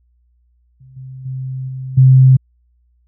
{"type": "tone with level steps", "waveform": "sine", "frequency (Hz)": 130.81, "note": "C3", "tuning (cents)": 0, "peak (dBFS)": [-39, -29, -21, -23, -4], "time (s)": [0.8, 2.37], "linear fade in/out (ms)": 10, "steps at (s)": [0.96, 1.25, 1.68, 1.97], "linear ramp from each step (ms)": 10, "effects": ["added 60 Hz sine -54 dBFS peak until 3.07 s"]}